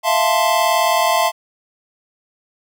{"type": "chord", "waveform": "square", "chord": "F major seventh", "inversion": "third", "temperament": "equal", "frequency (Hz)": [659.3, 698.5, 880, 1046.5], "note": ["E5", "F5", "A5", "C6"], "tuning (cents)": [0, 0, 0, 0], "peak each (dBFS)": -20, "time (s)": [0.03, 1.32], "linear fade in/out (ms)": 50, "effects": []}